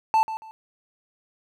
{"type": "tone with echo", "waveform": "triangle", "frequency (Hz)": 882, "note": "A5", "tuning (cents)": 4, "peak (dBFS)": -14, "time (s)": [0.14, 0.23], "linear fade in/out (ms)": 0, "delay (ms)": 140, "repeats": 2, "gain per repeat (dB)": -12, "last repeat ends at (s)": 0.51, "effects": []}